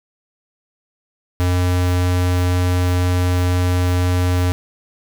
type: tone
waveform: square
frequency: 89.8 Hz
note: F2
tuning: 49 cents sharp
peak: -15 dBFS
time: 1.4-4.52 s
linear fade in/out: 0 ms
effects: none